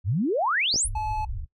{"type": "exponential sweep", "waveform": "sine", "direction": "up", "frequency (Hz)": [80, 11520], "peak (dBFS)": -21, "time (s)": [0.04, 0.89], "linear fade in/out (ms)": 50}
{"type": "clicks", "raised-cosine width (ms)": 2, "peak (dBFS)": -21, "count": 2, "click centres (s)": [0.742, 0.759]}
{"type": "low-pass noise", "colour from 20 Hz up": "pink", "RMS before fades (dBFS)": -32, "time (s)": [0.84, 1.46], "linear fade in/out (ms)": 10, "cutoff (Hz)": 110, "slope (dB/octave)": 96}
{"type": "tone", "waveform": "triangle", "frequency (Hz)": 860, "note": "A5", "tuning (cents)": -40, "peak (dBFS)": -25, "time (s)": [0.95, 1.25], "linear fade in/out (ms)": 5}
{"effects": ["noise-tail reverb RT60 0.1 s tail -20 dB re dry"]}